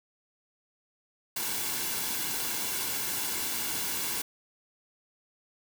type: noise with comb filter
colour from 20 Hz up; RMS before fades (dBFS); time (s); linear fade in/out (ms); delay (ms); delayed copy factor
white; -32; 1.36-4.22; 5; 1.6; -0.5
effects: none